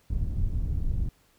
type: low-pass noise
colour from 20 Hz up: pink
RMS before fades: -27 dBFS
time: 0.1-1.09 s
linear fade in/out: 5 ms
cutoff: 100 Hz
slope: 12 dB/octave
effects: pink hiss -64 dBFS RMS until 1.38 s